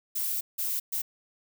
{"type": "noise bursts at uneven times", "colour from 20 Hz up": "violet", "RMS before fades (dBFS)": -30, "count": 3, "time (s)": [[0.15, 0.41], [0.58, 0.8], [0.92, 1.02]], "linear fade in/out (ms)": 10, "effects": []}